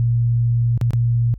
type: tone with dropouts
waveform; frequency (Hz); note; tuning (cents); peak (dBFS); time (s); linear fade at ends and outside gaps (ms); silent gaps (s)
sine; 117.9; A#2; +20; -14; 0-1.34; 0; 0.776-0.813 / 0.907-0.934
effects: added 50 Hz sine -33 dBFS peak until 1.38 s